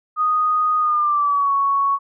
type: tone with pitch glide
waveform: sine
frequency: 1241 to 1112 Hz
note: D#6 to C#6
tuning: -5 to +5 cents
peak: -15 dBFS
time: 0.16-1.99 s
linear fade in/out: 50 ms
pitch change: -190 cents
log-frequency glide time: 0.79-1.52 s
effects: none